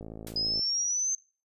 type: click train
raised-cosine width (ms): 2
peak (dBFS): -28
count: 33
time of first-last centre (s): 0.01-0.594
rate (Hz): 54.8
type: noise with exponential decay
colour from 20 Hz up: white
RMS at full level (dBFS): -39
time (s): 0.27-0.42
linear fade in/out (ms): 0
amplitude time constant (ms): 31
type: exponential sweep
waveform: sine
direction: up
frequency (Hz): 4987 to 6310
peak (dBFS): -26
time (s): 0.36-1.15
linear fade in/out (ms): 2
effects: noise-tail reverb RT60 0.4 s tail -23 dB re dry + resampled to 32000 Hz